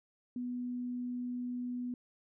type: tone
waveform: sine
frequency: 246.4 Hz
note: B3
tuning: 4 cents flat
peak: -35 dBFS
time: 0.36-1.94 s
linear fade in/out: 2 ms
effects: none